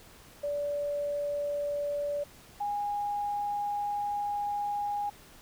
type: tone pair in turn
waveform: sine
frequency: 579 / 820.8 Hz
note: D5 / G#5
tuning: -25 / -21 cents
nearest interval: tritone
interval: 604 cents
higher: second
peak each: -29 / -29 dBFS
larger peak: neither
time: 0.43-2.24 / 2.6-5.1 s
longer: second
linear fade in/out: 10 ms
effects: pink hiss -54 dBFS RMS until 5.41 s